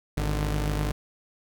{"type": "tone pair together", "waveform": "sawtooth", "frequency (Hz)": [52.19, 148.8], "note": ["G#1", "D3"], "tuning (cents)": [9, 23], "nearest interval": "octave + tritone", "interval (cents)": 1814, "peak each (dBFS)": [-22, -26], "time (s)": [0.17, 0.92], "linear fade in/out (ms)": 5, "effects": []}